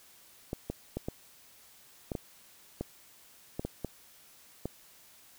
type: clicks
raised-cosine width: 2 ms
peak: -20 dBFS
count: 11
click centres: 0.531 / 0.7 / 0.97 / 1.085 / 2.118 / 2.152 / 2.81 / 3.595 / 3.65 / 3.847 / 4.656 s
effects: white hiss -58 dBFS RMS until 5.38 s